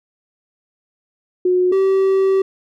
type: tone pair in turn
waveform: sine / triangle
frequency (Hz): 363.5 / 385.1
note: F#4 / G4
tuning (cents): -31 / -31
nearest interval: minor second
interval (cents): 100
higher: second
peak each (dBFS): -12 / -10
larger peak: second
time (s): 1.45-1.72 / 1.72-2.42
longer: second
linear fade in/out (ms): 5
effects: none